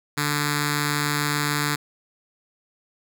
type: tone with notch filter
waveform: 5% pulse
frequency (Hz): 146.83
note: D3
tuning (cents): 0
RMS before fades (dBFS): -24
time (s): 0.17-1.76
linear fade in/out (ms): 10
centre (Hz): 620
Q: 0.55
effects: none